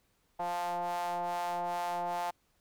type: ring-modulated tone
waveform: square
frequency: 87.31 Hz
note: F2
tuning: in tune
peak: -30 dBFS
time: 0.39-2.31 s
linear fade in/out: 10 ms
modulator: 787 Hz
effects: pink hiss -73 dBFS RMS until 2.6 s